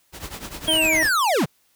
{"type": "noise with tremolo", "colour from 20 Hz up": "pink", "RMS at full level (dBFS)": -31, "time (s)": [0.12, 1.13], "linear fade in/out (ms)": 50, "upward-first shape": "triangle", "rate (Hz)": 9.9, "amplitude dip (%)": 85}
{"type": "linear sweep", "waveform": "square", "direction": "down", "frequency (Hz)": [3308, 99.2], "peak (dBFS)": -18, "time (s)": [0.67, 1.46], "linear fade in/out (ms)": 20}
{"type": "harmonic tone", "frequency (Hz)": 316.9, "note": "D#4", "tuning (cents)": 32, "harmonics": [1, 2, 3, 5, 6, 7, 8, 9], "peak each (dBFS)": [-26, -25, -34, -38, -43, -44, -40, -48], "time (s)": [0.68, 1.03], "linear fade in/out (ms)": 0}
{"effects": ["white hiss -63 dBFS RMS until 1.75 s"]}